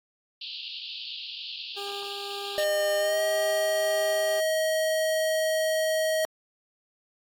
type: band-pass noise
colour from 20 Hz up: pink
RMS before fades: -38 dBFS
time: 0.41-2.64 s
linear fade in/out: 5 ms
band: 2700 to 4700 Hz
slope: 96 dB/octave
type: tone with tremolo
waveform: 20% pulse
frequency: 401.3 Hz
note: G4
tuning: 41 cents sharp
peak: -29 dBFS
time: 1.76-4.41 s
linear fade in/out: 20 ms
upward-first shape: triangle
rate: 1.9 Hz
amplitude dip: 30%
type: tone with pitch glide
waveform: square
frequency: 609 to 632.7 Hz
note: D#5 to D#5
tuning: -37 to +29 cents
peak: -24 dBFS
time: 2.58-6.25 s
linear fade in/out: 0 ms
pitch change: +66 cents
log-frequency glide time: 2.98-3.21 s
effects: AAC 64 kbps